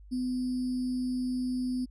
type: tone with sample-and-hold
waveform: sine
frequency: 252.2 Hz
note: B3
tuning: 36 cents sharp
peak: -28 dBFS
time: 0.11-1.86 s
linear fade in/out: 20 ms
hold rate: 4900 Hz
effects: added 50 Hz sine -48 dBFS peak until 1.9 s + resampled to 22050 Hz